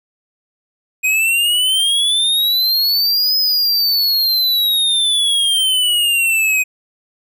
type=exponential two-way sweep; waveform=square; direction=up then down; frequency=2499 to 5090 to 2499 Hz; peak=-13 dBFS; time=1.03-6.64 s; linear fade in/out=20 ms; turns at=3.37 s; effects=none